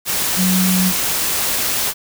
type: tone in noise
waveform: sine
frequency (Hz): 185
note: F#3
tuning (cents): 0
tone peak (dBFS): -14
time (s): 0.36-0.93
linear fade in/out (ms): 50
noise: white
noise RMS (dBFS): -19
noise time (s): 0.05-1.94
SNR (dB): +2
effects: none